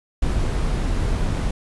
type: noise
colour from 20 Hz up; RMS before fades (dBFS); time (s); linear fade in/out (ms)
brown; -21; 0.22-1.51; 5
effects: resampled to 24000 Hz